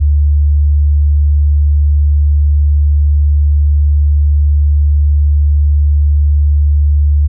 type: tone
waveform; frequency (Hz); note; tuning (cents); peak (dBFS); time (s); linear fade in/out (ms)
sine; 73.2; D2; -5; -6; 0-7.28; 20
effects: none